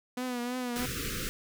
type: tone with vibrato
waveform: sawtooth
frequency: 246.9 Hz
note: B3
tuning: in tune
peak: -28 dBFS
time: 0.17-0.86 s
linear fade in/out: 5 ms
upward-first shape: triangle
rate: 3.1 Hz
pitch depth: 61 cents each way
type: band-stop noise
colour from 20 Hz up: pink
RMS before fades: -35 dBFS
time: 0.76-1.29 s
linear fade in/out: 0 ms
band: 520 to 1200 Hz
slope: 96 dB/octave
effects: none